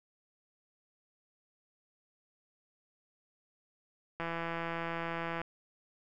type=click train; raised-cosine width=0.5 ms; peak=-22 dBFS; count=204; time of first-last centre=4.2-5.416 s; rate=167 Hz; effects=none